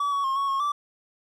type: tone with pitch steps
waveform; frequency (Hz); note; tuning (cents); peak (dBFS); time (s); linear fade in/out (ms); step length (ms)
triangle; 1144 / 1123 / 1072 / 1110 / 1088 / 1164; D6 / C#6 / C6 / C#6 / C#6 / D6; -46 / +22 / +42 / +2 / -33 / -16; -21; 0-0.72; 5; 120
effects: none